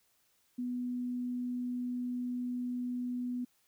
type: tone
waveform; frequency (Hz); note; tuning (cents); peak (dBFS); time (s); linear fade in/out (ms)
sine; 246.9; B3; 0; -33; 0.58-3.45; 10
effects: white hiss -72 dBFS RMS until 3.67 s